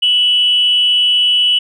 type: tone with amplitude modulation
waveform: sine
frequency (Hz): 2960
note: F#7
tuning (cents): 0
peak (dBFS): -6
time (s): 0.02-1.59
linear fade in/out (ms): 10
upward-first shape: sine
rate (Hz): 284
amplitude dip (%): 50
effects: tanh soft clip ceiling -3 dBFS